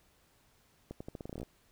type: accelerating click train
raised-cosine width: 2 ms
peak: -28 dBFS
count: 13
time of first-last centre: 0.91-1.43 s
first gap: 95 ms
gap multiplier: 0.84
effects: pink hiss -68 dBFS RMS until 1.71 s